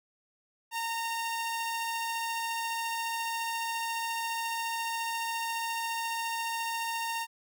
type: tone pair together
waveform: sawtooth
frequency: 918.2 / 2769 Hz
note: A#5 / F7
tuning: -26 / -15 cents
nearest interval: octave + perfect fifth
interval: 1911 cents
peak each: -28 / -37 dBFS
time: 0.71-7.27 s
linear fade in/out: 50 ms
effects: none